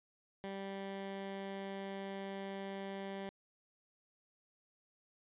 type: tone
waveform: 15% pulse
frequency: 195.5 Hz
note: G3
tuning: 4 cents flat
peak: -35 dBFS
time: 0.44-3.29 s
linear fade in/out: 0 ms
effects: resampled to 8000 Hz